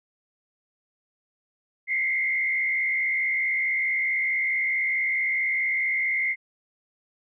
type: tone with frequency modulation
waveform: sine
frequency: 2103 Hz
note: C7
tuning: 8 cents sharp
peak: -22 dBFS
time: 1.87-6.36 s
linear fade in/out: 50 ms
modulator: 64.6 Hz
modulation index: 1.2
effects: none